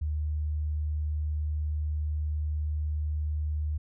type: tone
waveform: sine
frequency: 75.8 Hz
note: D#2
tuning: 45 cents flat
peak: -27 dBFS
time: 0.01-3.78 s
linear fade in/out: 10 ms
effects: none